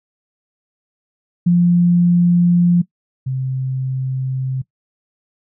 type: tone pair in turn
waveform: sine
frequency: 174.61 / 131.06 Hz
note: F3 / C3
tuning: 0 / +3 cents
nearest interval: perfect fourth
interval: 497 cents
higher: first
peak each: -9 / -18 dBFS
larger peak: first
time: 1.46-2.82 / 3.26-4.62 s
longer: neither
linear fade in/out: 10 ms
effects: noise-tail reverb RT60 0.1 s tail -19 dB re dry